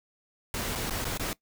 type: noise with dropouts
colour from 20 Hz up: pink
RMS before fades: -32 dBFS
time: 0.54-1.33 s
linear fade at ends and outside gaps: 1 ms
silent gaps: 0.753-0.757 / 0.897-0.907 / 1.044-1.052 / 1.175-1.196 s
effects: noise-tail reverb RT60 0.1 s tail -20 dB re dry